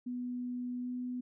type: tone with pitch glide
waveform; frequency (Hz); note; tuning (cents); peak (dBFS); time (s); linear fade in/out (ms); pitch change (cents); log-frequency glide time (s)
sine; 246.9 to 248.8; B3 to B3; 0 to +13; -35; 0.06-1.21; 10; +13; 0.81-0.88
effects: none